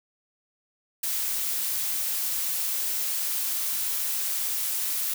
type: noise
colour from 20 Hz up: blue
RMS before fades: -28 dBFS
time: 1.03-5.14 s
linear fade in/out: 5 ms
effects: none